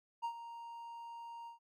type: tone with ADSR envelope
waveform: triangle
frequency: 932.3 Hz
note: A#5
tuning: in tune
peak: -32 dBFS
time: 0.22-1.59 s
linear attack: 26 ms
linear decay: 79 ms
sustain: -12 dB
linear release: 120 ms
effects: none